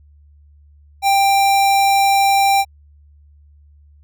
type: tone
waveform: square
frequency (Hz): 789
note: G5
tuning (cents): +11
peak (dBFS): -12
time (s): 1.02-2.65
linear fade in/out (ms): 50
effects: added 73 Hz sine -45 dBFS peak until 4.03 s